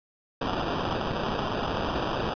white noise with sample-and-hold, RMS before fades -29 dBFS, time 0.41-2.34 s, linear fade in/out 5 ms, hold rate 2100 Hz, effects resampled to 11025 Hz

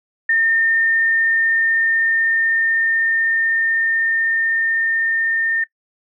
sine tone with level ramp, 1816 Hz, A#6, 46 cents flat, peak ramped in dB -13 to -16 dBFS, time 0.29-5.64 s, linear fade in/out 5 ms, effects noise-tail reverb RT60 0.1 s tail -20 dB re dry

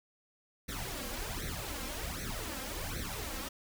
pink noise with flanger, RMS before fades -39 dBFS, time 0.68-3.49 s, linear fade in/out 10 ms, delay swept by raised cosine 0.49 to 3.79 ms, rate 1.3 Hz, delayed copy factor +0.85, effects none

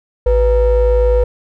triangle ring-modulated tone, 220 Hz, A3, in tune, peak -4 dBFS, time 0.26-1.24 s, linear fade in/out 5 ms, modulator 274 Hz, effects none

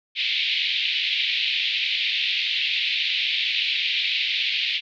white band-pass noise, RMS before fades -24 dBFS, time 0.15-4.81 s, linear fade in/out 50 ms, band 2200 to 3900 Hz, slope 48 dB/octave, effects none

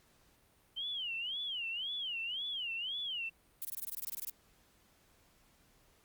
sine tone with vibrato, 3039 Hz, F#7, 46 cents sharp, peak -36 dBFS, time 0.76-3.3 s, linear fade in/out 20 ms, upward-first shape sine, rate 1.9 Hz, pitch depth 220 cents each way
violet noise bursts, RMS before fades -39 dBFS, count 14, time 3.62-4.298 s, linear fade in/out 0 ms, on 28 ms, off 22 ms
effects pink hiss -68 dBFS RMS until 6.04 s + Opus 48 kbps

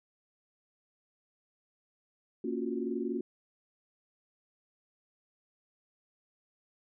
sine chord, Gb major seventh, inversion first, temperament equal, 233.1 / 277.2 / 349.2 / 370 Hz, Bb3 / Db4 / F4 / Gb4, 0 / 0 / 0 / 0 cents, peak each -36 / -37 / -37 / -37 dBFS, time 2.44-3.21 s, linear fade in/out 5 ms, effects none

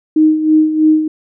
sine tone with tremolo, 311.1 Hz, D#4, in tune, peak -5 dBFS, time 0.16-1.08 s, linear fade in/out 5 ms, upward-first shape sine, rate 3.1 Hz, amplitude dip 65%, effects none

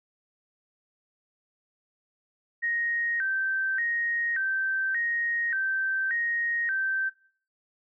sine tone with vibrato, 1706 Hz, G#6, 46 cents sharp, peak -25 dBFS, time 2.62-7.1 s, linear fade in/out 20 ms, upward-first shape square, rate 0.86 Hz, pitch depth 160 cents each way, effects noise-tail reverb RT60 0.5 s tail -20 dB re dry

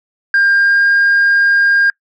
sine tone with pitch glide, 1601 to 1611.2 Hz, G6 to G6, +36 to +47 cents, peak -6 dBFS, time 0.34-1.9 s, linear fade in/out 2 ms, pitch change +11 cents, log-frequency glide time 0.52-0.86 s, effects noise-tail reverb RT60 0.1 s tail -26 dB re dry + tanh soft clip ceiling -6 dBFS

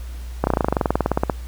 slowing click train, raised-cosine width 1 ms, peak -3 dBFS, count 20, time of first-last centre 0.44-1.298 s, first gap 31 ms, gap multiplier 1.04, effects added 60 Hz sine -29 dBFS peak until 1.47 s + pink hiss -46 dBFS RMS until 1.47 s

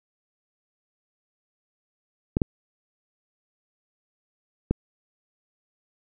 clicks, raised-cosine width 3 ms, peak -8 dBFS, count 3, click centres 2.369 / 2.418 / 4.71 s, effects none

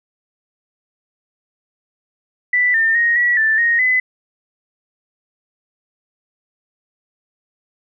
sine tone with pitch steps, 1978 / 1805 / 1871 / 1934 / 1766 / 1867 / 2015 Hz, B6 / A6 / A#6 / B6 / A6 / A#6 / B6, +2 / +44 / +6 / -37 / +6 / +2 / +34 cents, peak -12 dBFS, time 2.53-4 s, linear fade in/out 5 ms, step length 210 ms, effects none

